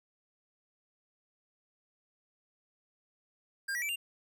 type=tone with pitch steps; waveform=square; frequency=1603 / 1928.4 / 2320 / 2791 Hz; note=G6 / B6 / D7 / F7; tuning=+38 / -42 / -22 / -2 cents; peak=-33 dBFS; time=3.68-3.96 s; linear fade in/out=10 ms; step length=70 ms; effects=none